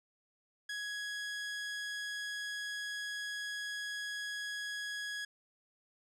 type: tone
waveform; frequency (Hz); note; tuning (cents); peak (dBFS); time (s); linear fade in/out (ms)
sawtooth; 1668; G#6; +7; -34; 0.69-5.25; 5
effects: low-pass 8000 Hz 12 dB/octave